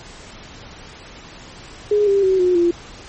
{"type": "tone with pitch steps", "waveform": "sine", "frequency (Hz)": [415.9, 396.9, 378.7, 361.4, 344.9], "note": ["G#4", "G4", "F#4", "F#4", "F4"], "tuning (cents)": [2, 22, 40, -41, -22], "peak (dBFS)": -12, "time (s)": [1.91, 2.71], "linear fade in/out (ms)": 5, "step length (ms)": 160, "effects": ["pink hiss -39 dBFS RMS until 3.08 s", "MP3 32 kbps"]}